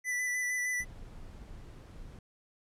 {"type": "tone with vibrato", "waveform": "square", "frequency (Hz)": 1985, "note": "B6", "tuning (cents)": 8, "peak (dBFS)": -31, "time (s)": [0.04, 0.85], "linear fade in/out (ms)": 50, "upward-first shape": "square", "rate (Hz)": 6.5, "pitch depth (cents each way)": 15}
{"type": "noise", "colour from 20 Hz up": "brown", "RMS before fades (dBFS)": -47, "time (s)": [0.8, 2.19], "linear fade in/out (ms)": 2}
{"effects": ["low-pass 12000 Hz 12 dB/octave"]}